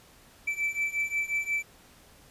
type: beating tone pair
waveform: triangle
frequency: 2319 / 2324.6 Hz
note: D7 / D7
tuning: -22 / -18 cents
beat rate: 5.6 Hz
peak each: -30 / -28 dBFS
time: 0.47-1.63 s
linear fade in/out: 10 ms
effects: pink hiss -56 dBFS RMS until 2.3 s + resampled to 32000 Hz